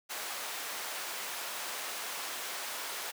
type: high-pass noise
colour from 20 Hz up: pink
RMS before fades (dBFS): -39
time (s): 0.09-3.12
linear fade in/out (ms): 20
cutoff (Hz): 740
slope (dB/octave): 12
effects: none